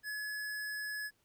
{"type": "tone", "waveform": "square", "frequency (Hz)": 1699, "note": "G#6", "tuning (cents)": 39, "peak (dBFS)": -38, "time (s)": [0.03, 1.11], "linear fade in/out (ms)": 50, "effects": ["pink hiss -74 dBFS RMS until 1.24 s"]}